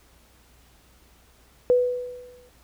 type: tone with exponential decay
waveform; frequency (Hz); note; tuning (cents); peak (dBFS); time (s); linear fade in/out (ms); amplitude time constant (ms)
sine; 494.7; B4; +3; -13; 1.7-2.49; 0; 170
effects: added 60 Hz sine -58 dBFS peak until 2.63 s + pink hiss -58 dBFS RMS until 2.63 s